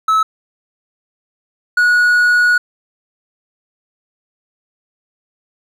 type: tone pair in turn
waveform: triangle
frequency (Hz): 1299 / 1458.1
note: E6 / F#6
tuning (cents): -26 / -26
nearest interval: major second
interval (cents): 200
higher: second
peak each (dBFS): -8 / -7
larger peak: second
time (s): 0.08-0.23 / 1.77-2.58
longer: second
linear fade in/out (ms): 5
effects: none